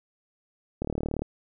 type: click train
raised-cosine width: 2 ms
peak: -16 dBFS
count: 16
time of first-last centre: 0.82-1.22 s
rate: 37.5 Hz
effects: none